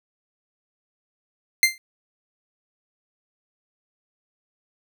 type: tone with exponential decay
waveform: sawtooth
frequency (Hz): 2089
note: C7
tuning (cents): -3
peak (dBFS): -6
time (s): 1.63-1.78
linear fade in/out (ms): 1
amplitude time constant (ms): 31
effects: none